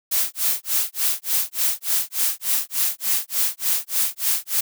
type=noise with tremolo; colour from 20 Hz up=blue; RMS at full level=-19 dBFS; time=0.11-4.61 s; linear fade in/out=10 ms; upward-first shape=sine; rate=3.4 Hz; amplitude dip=100%; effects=none